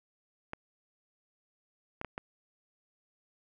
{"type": "clicks", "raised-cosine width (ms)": 0.5, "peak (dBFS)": -22, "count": 4, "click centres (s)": [0.534, 2.014, 2.047, 2.179], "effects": []}